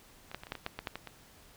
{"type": "clicks", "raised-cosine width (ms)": 0.3, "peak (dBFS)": [-29, -21, -28, -30, -19, -25, -18, -21, -18, -22, -26], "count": 11, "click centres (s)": [0.315, 0.346, 0.435, 0.469, 0.521, 0.553, 0.664, 0.79, 0.872, 0.956, 1.073], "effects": ["pink hiss -58 dBFS RMS until 1.56 s"]}